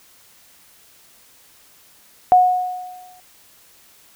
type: tone with exponential decay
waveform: sine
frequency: 730 Hz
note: F#5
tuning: 24 cents flat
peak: -6 dBFS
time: 2.32-3.2 s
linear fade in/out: 0 ms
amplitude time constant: 190 ms
effects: white hiss -51 dBFS RMS until 4.15 s